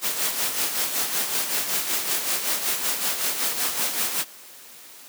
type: noise with tremolo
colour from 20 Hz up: white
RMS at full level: -23 dBFS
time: 0.01-4.25 s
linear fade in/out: 50 ms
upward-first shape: sine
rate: 5.3 Hz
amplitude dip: 55%
effects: white hiss -45 dBFS RMS until 5.08 s + high-pass 200 Hz 12 dB/octave